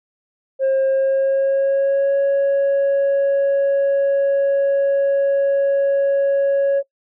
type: tone with pitch glide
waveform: sine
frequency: 535 to 555.1 Hz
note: C5 to C#5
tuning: +38 to +2 cents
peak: -11 dBFS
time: 0.59-6.83 s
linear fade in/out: 50 ms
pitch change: +64 cents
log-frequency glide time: 0.87-2.17 s
effects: noise-tail reverb RT60 0.1 s tail -20 dB re dry + tanh soft clip ceiling -13 dBFS